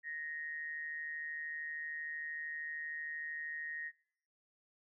sine tone with amplitude modulation, 1864.7 Hz, A#6, in tune, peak -37 dBFS, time 0.03-3.92 s, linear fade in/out 50 ms, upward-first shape sine, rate 153 Hz, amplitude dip 60%, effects noise-tail reverb RT60 0.6 s tail -22 dB re dry

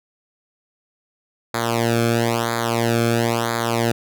sawtooth tone with flanger, 116.54 Hz, A#2, in tune, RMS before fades -20 dBFS, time 1.54-3.92 s, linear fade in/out 5 ms, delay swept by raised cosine 0.35 to 1.05 ms, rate 1 Hz, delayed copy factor -0.95, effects none

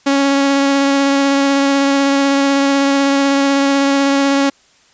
sawtooth tone with vibrato, 277.2 Hz, C#4, in tune, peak -7 dBFS, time 0.06-4.5 s, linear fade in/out 10 ms, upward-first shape sine, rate 16 Hz, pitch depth 12 cents each way, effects white hiss -51 dBFS RMS until 4.93 s + resampled to 16000 Hz

